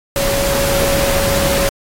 sine tone in noise, 556 Hz, C#5, 5 cents sharp, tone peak -17 dBFS, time 0.16-1.69 s, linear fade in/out 0 ms, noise pink, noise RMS -18 dBFS, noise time 0.16-1.69 s, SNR -2 dB, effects AAC 48 kbps

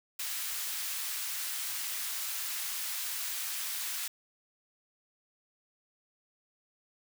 white high-pass noise, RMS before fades -36 dBFS, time 0.19-4.08 s, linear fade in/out 5 ms, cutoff 1300 Hz, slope 12 dB/octave, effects none

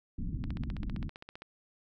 pink low-pass noise, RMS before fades -36 dBFS, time 0.18-1.09 s, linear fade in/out 5 ms, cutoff 290 Hz, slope 48 dB/octave
click train, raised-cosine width 0.3 ms, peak -29 dBFS, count 16, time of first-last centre 0.44-1.42 s, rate 15.3 Hz
effects none

